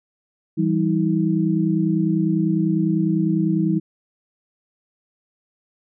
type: tone cluster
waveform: sine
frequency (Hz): 164.1 / 194.1 / 320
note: E3 / G3 / D#4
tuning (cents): -8 / -17 / +49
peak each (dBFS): -21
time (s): 0.57-3.8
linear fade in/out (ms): 20
effects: none